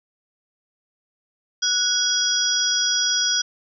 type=tone cluster; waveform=sine; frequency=1478 / 3306 / 4982 / 5720 Hz; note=F#6 / G#7 / D#8 / F8; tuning=-2 / -9 / +1 / +41 cents; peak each=-26 / -24 / -24 / -22 dBFS; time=1.62-3.42 s; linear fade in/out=10 ms; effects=none